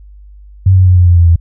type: tone with pitch steps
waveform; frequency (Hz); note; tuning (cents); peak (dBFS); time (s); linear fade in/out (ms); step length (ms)
sine; 94.8 / 92.9 / 91.04 / 89.22 / 87.44 / 85.69 / 83.97; F#2 / F#2 / F#2 / F2 / F2 / F2 / E2; +43 / +7 / -28 / +38 / +3 / -32 / +33; -3; 0.66-1.36; 5; 100
effects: added 50 Hz sine -33 dBFS peak until 1.4 s